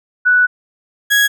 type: tone pair in turn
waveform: sine / 35% pulse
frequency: 1480 / 1661.2 Hz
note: F#6 / G#6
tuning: 0 / 0 cents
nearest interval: major second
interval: 200 cents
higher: second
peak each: -8 dBFS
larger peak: neither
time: 0.25-0.47 / 1.1-1.28 s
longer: first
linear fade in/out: 20 ms
effects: none